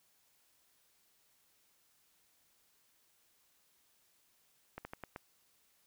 slowing click train, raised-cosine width 0.5 ms, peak -28 dBFS, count 5, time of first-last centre 4.78-5.161 s, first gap 70 ms, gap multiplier 1.21, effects white hiss -72 dBFS RMS until 5.86 s

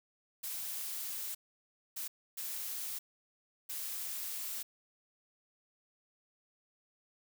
blue noise bursts at uneven times, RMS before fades -40 dBFS, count 4, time 0.43-1.35 / 1.96-2.08 / 2.37-2.99 / 3.69-4.63 s, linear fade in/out 10 ms, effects none

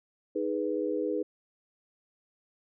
sine chord, G# minor, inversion second, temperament equal, 311.1 / 415.3 / 493.9 Hz, D#4 / G#4 / B4, 0 / 0 / 0 cents, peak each -32 dBFS, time 0.35-1.23 s, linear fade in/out 10 ms, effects none

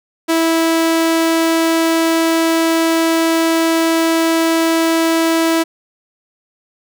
sawtooth tone, 327.7 Hz, E4, 10 cents flat, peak -8 dBFS, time 0.28-5.64 s, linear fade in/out 20 ms, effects none

